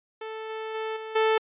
sawtooth tone with level steps, 440 Hz, A4, in tune, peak -30 / -28 / -25 / -31 / -16 dBFS, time 0.21-1.38 s, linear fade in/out 5 ms, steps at 0.49 / 0.74 / 0.96 / 1.15 s, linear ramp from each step 10 ms, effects resampled to 8000 Hz

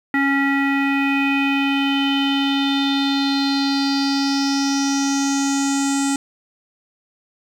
square tone with low-pass filter sweep, 276.7 Hz, C#4, 3 cents flat, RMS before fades -19 dBFS, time 0.14-6.16 s, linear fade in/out 2 ms, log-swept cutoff 1900 to 7900 Hz, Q 5.9, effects 8-bit

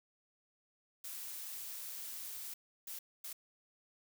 blue noise bursts at uneven times, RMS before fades -45 dBFS, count 3, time 1.04-2.54 / 2.87-2.99 / 3.24-3.33 s, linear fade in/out 5 ms, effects none

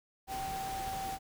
sine tone in noise, 773 Hz, G5, 24 cents flat, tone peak -36 dBFS, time 0.27-1.19 s, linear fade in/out 50 ms, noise pink, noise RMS -43 dBFS, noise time 0.27-1.19 s, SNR +4 dB, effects none

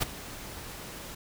pink noise with ADSR envelope, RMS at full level -25 dBFS, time 0-1.15 s, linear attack 23 ms, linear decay 15 ms, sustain -17 dB, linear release 8 ms, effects none

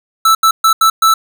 square tone bursts at uneven times, 1318.5 Hz, E6, in tune, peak -7 dBFS, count 5, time 0.25-0.35 / 0.43-0.51 / 0.64-0.73 / 0.81-0.9 / 1.02-1.14 s, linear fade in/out 5 ms, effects none

